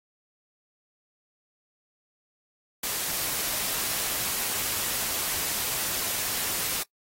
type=noise; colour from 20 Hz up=white; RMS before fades=-29 dBFS; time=2.83-6.83 s; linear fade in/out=5 ms; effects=noise-tail reverb RT60 0.1 s tail -23 dB re dry + AAC 48 kbps